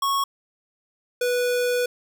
square tone pair in turn, 1103 / 491.3 Hz, C#6 / B4, -9 / -9 cents, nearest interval octave + major second, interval 1400 cents, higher first, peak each -21 dBFS, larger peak neither, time 0.02-0.24 / 1.21-1.86 s, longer second, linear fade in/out 5 ms, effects none

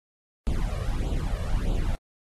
brown noise with flanger, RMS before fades -26 dBFS, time 0.47-1.95 s, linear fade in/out 0 ms, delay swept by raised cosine 0.26 to 1.76 ms, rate 1.6 Hz, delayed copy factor +0.9, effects AAC 32 kbps

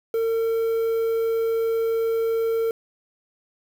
triangle tone with quantisation, 453.8 Hz, A#4, 47 cents flat, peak -18 dBFS, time 0.14-2.71 s, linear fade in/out 2 ms, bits 7, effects none

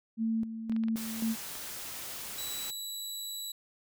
sine tone with tremolo, 224.4 Hz, A3, 34 cents sharp, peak -27 dBFS, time 0.17-1.36 s, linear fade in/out 50 ms, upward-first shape square, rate 1.9 Hz, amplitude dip 65%
clicks, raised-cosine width 0.3 ms, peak -31 dBFS, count 6, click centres 0.722 / 0.764 / 0.837 / 0.884 / 1.163 / 1.554 s
white noise, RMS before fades -41 dBFS, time 0.96-2.71 s, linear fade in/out 10 ms
20% pulse tone, 3931 Hz, B7, 9 cents flat, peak -31 dBFS, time 2.38-3.52 s, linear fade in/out 5 ms
effects none

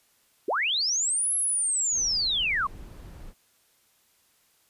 sine linear two-way sweep, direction up then down, 293.6 to 11175 to 1028 Hz, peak -23 dBFS, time 0.48-2.67 s, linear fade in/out 5 ms, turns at 1.35 s
brown noise, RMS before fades -43 dBFS, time 1.91-3.34 s, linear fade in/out 50 ms
effects white hiss -65 dBFS RMS until 4.69 s + resampled to 32000 Hz

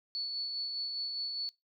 sine tone with tremolo, 4435 Hz, C#8, in tune, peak -32 dBFS, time 0.15-1.49 s, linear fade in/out 0 ms, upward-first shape sine, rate 4.9 Hz, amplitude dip 30%, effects noise-tail reverb RT60 0.2 s tail -23 dB re dry

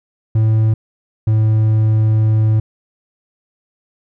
triangle tone pair in turn, 110 / 109.11 Hz, A2 / A2, 0 / -14 cents, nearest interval unison, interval 14 cents, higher first, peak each -8 dBFS, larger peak neither, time 0.35-0.74 / 1.27-2.6 s, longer second, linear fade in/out 5 ms, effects none

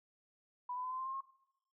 sine tone with pitch steps, 987.8 / 1002.2 / 1016.7 / 1031.5 / 1046.5 / 1061.8 / 1077.2 Hz, B5 / B5 / B5 / C6 / C6 / C6 / C#6, 0 / +25 / +50 / -25 / 0 / +25 / -50 cents, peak -38 dBFS, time 0.69-1.208 s, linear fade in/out 5 ms, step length 74 ms, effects noise-tail reverb RT60 0.8 s tail -19 dB re dry

